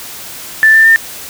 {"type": "tone with pitch steps", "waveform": "sine", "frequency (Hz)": [1764, 1782.4, 1801.1], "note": ["A6", "A6", "A6"], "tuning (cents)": [4, 22, 40], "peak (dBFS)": -3, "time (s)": [0.63, 0.96], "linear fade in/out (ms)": 0, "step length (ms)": 110, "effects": ["white hiss -28 dBFS RMS until 1.29 s"]}